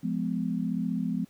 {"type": "chord", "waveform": "sine", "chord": "F diminished", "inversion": "none", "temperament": "just", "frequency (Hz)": [174.61, 209.5, 251.4], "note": ["F3", "Ab3", "Cb4"], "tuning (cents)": [0, 15, 31], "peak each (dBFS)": -31, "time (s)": [0.03, 1.25], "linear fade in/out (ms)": 10, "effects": ["pink hiss -62 dBFS RMS until 1.29 s"]}